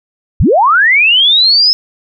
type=linear sweep; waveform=sine; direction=up; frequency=33.96 to 5210 Hz; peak=-5 dBFS; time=0.4-1.73 s; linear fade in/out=0 ms; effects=none